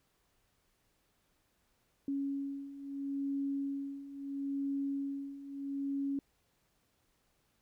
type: beating tone pair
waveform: sine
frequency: 277.2 / 277.95 Hz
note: C#4 / C#4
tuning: 0 / +5 cents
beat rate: 0.75 Hz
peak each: -40 / -36 dBFS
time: 2.08-6.19 s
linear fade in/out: 2 ms
effects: pink hiss -75 dBFS RMS until 7.61 s